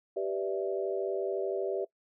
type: chord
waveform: sine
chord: E minor seventh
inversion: first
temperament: equal with one note detuned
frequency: 389.5 / 493.9 / 587.3 / 659.3 Hz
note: G4 / B4 / D5 / E5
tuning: -11 / 0 / 0 / 0 cents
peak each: -32 / -37 / -36 / -37 dBFS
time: 0.16-1.85 s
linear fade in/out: 10 ms
effects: noise-tail reverb RT60 0.1 s tail -21 dB re dry